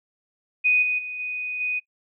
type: tone with level steps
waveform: sine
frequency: 2489 Hz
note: D#7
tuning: in tune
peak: -16 / -21 / -30 / -27 / -23 dBFS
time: 0.64-1.8 s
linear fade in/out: 20 ms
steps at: 0.82 / 0.98 / 1.19 / 1.6 s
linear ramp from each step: 10 ms
effects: noise-tail reverb RT60 0.1 s tail -20 dB re dry